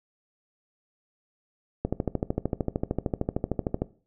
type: click train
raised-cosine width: 2 ms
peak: -12 dBFS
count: 27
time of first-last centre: 1.85-3.82 s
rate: 13.2 Hz
effects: noise-tail reverb RT60 0.4 s tail -18 dB re dry